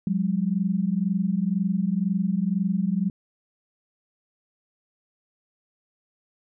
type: tone pair together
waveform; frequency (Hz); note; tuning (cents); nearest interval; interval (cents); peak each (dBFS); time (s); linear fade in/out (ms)
sine; 179.8 / 201.8; F#3 / G#3; -49 / -49; major second; 200; -24; 0.07-3.1; 2
effects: none